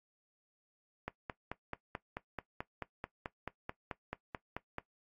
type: click train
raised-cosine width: 0.5 ms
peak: -23 dBFS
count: 18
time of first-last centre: 1.08-4.784 s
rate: 4.59 Hz
effects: noise-tail reverb RT60 0.1 s tail -17 dB re dry + AAC 32 kbps